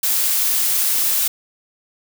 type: noise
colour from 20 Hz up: blue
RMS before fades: -18 dBFS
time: 0.03-1.28 s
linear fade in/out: 5 ms
effects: none